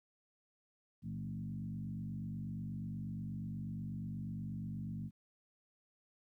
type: tone with frequency modulation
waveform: sine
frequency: 164.81 Hz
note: E3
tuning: in tune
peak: -39 dBFS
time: 1.02-5.11 s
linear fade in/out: 50 ms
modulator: 48.3 Hz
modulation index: 1.4
effects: 13-bit